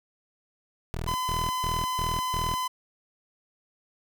15% pulse tone bursts, 40.44 Hz, E1, 32 cents flat, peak -24 dBFS, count 5, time 0.94-2.54 s, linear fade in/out 0 ms, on 200 ms, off 150 ms
45% pulse tone, 1015 Hz, B5, 47 cents sharp, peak -27 dBFS, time 1.07-2.68 s, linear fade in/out 10 ms
effects none

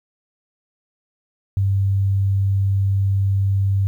sine tone, 98 Hz, G2, in tune, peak -15 dBFS, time 1.57-3.87 s, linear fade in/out 0 ms, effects 9-bit

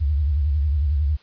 sine tone with vibrato, 73 Hz, D2, 10 cents flat, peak -17 dBFS, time 0-1.17 s, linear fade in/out 20 ms, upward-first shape sine, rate 11 Hz, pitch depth 140 cents each way, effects white hiss -54 dBFS RMS until 1.22 s + resampled to 11025 Hz

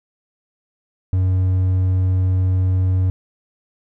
triangle tone, 92.9 Hz, F#2, 7 cents sharp, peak -12 dBFS, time 1.13-3.1 s, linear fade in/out 0 ms, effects none

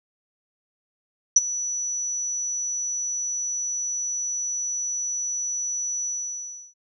sine tone with ADSR envelope, 5920 Hz, F#8, in tune, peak -8 dBFS, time 1.36-6.74 s, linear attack 6 ms, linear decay 27 ms, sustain -17 dB, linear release 680 ms, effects none

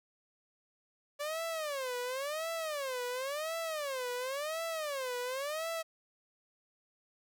sawtooth tone with vibrato, 570 Hz, C#5, 48 cents sharp, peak -31 dBFS, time 1.19-5.83 s, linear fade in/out 20 ms, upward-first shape sine, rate 0.94 Hz, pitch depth 260 cents each way, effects none

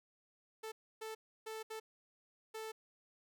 sawtooth tone bursts at uneven times, 440 Hz, A4, in tune, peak -39 dBFS, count 5, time 0.63-0.72 / 1.01-1.15 / 1.46-1.63 / 1.7-1.8 / 2.54-2.72 s, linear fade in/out 10 ms, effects none

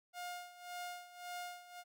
sawtooth tone with tremolo, 711 Hz, F5, 31 cents sharp, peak -38 dBFS, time 0.13-1.84 s, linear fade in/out 50 ms, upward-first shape sine, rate 1.8 Hz, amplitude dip 80%, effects none

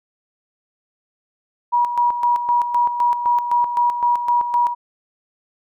sine tone with tremolo, 962 Hz, B5, 46 cents flat, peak -13 dBFS, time 1.72-4.75 s, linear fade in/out 20 ms, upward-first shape square, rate 3.9 Hz, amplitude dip 60%, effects none

